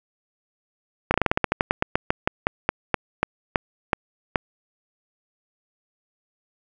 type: slowing click train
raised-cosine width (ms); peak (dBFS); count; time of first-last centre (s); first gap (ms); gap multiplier
0.5; -3; 22; 1.11-4.358; 31; 1.14
effects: none